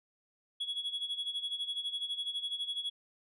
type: tone with tremolo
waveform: sine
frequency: 3355 Hz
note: G#7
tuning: 17 cents sharp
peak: -29 dBFS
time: 0.6-2.9 s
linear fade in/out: 10 ms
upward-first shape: sine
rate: 12 Hz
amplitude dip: 80%
effects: tanh soft clip ceiling -31 dBFS